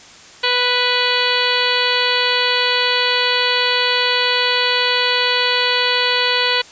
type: harmonic tone with a mistuned harmonic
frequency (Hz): 493.9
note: B4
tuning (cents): 0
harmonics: 1 / 2 / 3 / 4 / 5 / 6 / 7 / 8 / 9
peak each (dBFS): -23 / -23 / -23 / -23 / -23 / -23 / -23 / -23 / -23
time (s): 0.43-6.62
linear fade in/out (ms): 10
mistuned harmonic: 7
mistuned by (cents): -39
effects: white hiss -41 dBFS RMS until 6.71 s + resampled to 16000 Hz